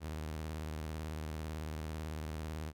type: tone with vibrato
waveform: sawtooth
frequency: 77.78 Hz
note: D#2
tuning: in tune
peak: -35 dBFS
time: 0-2.73 s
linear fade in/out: 50 ms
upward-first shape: sine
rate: 18 Hz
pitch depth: 130 cents each way
effects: none